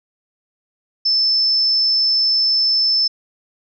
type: tone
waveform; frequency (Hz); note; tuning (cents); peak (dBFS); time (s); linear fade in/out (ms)
sine; 5274; E8; 0; -13; 1.05-3.08; 10
effects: none